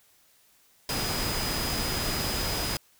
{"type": "tone in noise", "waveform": "sine", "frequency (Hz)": 4978, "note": "D#8", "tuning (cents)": 0, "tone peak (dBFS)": -34, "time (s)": [0.89, 2.77], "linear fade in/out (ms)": 2, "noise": "pink", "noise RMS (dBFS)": -30, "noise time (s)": [0.89, 2.77], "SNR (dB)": -7, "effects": ["white hiss -62 dBFS RMS until 2.99 s"]}